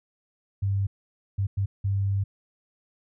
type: tone bursts at uneven times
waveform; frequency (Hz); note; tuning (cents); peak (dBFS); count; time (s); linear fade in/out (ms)
sine; 98.7; G2; +12; -22; 4; 0.62-0.87 / 1.38-1.47 / 1.57-1.66 / 1.84-2.24; 10
effects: none